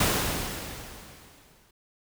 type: noise with exponential decay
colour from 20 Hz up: pink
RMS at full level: -22 dBFS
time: 0-1.71 s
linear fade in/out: 5 ms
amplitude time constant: 370 ms
effects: none